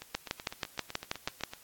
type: two click trains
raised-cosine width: 0.2 ms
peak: -13 / -24 dBFS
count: 9 / 13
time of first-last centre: 0.15-1.436 / 0.02-1.535 s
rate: 6.22 / 7.92 Hz
effects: white hiss -57 dBFS RMS until 1.63 s + AAC 64 kbps